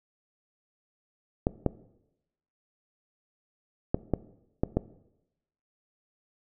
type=clicks; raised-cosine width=2 ms; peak=-10 dBFS; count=6; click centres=1.469 / 1.663 / 3.945 / 4.137 / 4.635 / 4.77 s; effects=noise-tail reverb RT60 0.9 s tail -18 dB re dry